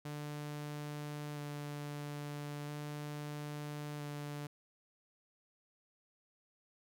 sawtooth tone with vibrato, 147.1 Hz, D3, 3 cents sharp, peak -37 dBFS, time 0.05-4.47 s, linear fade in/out 5 ms, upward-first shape square, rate 0.38 Hz, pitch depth 10 cents each way, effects none

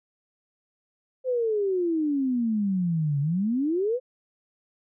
sine exponential two-way sweep, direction down then up, 523.3 to 138.59 to 523.3 Hz, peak -22 dBFS, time 1.24-4 s, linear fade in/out 50 ms, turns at 3.2 s, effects none

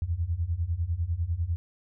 sine beating tone pair, 79.2 / 89.2 Hz, D#2 / F2, +31 / +37 cents, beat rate 10 Hz, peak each -30 / -28 dBFS, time 0.02-1.56 s, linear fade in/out 0 ms, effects none

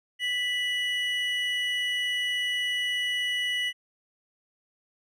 triangle tone pair together, 1975.5 / 2932 Hz, B6 / F#7, 0 / -16 cents, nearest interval perfect fifth, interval 684 cents, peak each -27 dBFS, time 0.19-3.73 s, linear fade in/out 50 ms, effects none

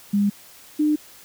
sine tone pair in turn, 202.8 / 301.7 Hz, G#3 / D4, -41 / +47 cents, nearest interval perfect fifth, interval 688 cents, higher second, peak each -16 dBFS, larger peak neither, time 0.13-0.3 / 0.79-0.96 s, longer neither, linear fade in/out 10 ms, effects white hiss -47 dBFS RMS until 1.24 s

